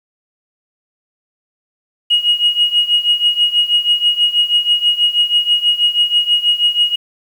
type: tone with tremolo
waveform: sine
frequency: 2887 Hz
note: F#7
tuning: 43 cents flat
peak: -6 dBFS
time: 2.1-6.96 s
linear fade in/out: 10 ms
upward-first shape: triangle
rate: 6.2 Hz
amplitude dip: 90%
effects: tanh soft clip ceiling -4 dBFS + 7-bit